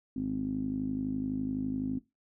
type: tone with low-pass filter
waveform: 10% pulse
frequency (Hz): 51.91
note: G#1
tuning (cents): 0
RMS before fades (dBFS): -33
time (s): 0.16-1.99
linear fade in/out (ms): 5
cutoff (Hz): 260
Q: 8.3
effects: noise-tail reverb RT60 0.2 s tail -18 dB re dry